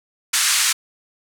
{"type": "band-pass noise", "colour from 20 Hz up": "white", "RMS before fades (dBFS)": -18, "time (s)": [0.33, 0.73], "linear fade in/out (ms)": 10, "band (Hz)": [1200, 9600], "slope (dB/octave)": 24, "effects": []}